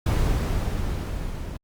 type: noise with level ramp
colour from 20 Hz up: brown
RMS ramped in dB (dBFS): -20 to -33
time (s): 0.06-1.57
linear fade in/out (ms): 5
effects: Opus 48 kbps